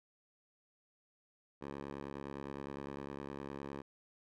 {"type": "tone with band-pass filter", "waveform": "10% pulse", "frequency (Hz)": 69.8, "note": "C#2", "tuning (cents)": 13, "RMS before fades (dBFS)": -45, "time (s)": [1.61, 3.82], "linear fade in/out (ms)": 10, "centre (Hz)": 600, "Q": 0.54, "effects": []}